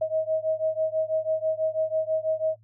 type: beating tone pair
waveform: sine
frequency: 631 / 637.1 Hz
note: D#5 / D#5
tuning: +24 / +41 cents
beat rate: 6.1 Hz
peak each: -26 / -27 dBFS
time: 0.01-2.56 s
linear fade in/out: 10 ms
effects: noise-tail reverb RT60 0.1 s tail -20 dB re dry + added 110 Hz sine -54 dBFS peak until 2.63 s